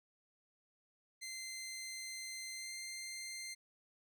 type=tone with pitch glide; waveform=15% pulse; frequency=2076 to 2093 Hz; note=C7 to C7; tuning=-14 to 0 cents; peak=-37 dBFS; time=1.21-3.55 s; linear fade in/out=20 ms; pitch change=+14 cents; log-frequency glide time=2.55-2.72 s; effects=none